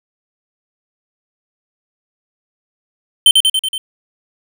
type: tone with echo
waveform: square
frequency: 3097 Hz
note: G7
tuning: 22 cents flat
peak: -4 dBFS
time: 3.26-3.31 s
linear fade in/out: 2 ms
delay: 94 ms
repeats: 5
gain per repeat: -3 dB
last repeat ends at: 3.78 s
effects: none